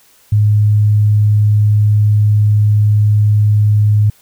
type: tone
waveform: sine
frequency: 105.1 Hz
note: G#2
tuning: 21 cents sharp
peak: -7 dBFS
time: 0.32-4.1 s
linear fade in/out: 5 ms
effects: white hiss -49 dBFS RMS until 4.21 s